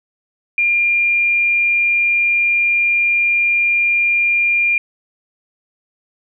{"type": "tone", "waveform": "sine", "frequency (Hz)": 2400, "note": "D7", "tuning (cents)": 37, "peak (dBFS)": -12, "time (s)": [0.58, 4.78], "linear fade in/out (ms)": 2, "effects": []}